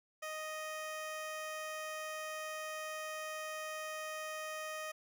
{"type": "tone", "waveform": "15% pulse", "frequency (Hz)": 622.3, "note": "D#5", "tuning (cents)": 0, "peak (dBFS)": -34, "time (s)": [0.22, 4.92], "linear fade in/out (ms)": 10, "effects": []}